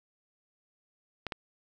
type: clicks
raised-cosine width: 0.3 ms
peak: -18 dBFS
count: 2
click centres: 1.267 / 1.322 s
effects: none